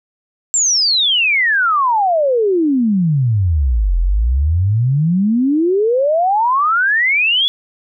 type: exponential two-way sweep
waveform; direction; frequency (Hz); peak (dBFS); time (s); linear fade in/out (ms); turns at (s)
sine; down then up; 7600 to 41.2 to 3463; -11; 0.54-7.48; 0; 3.98
effects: none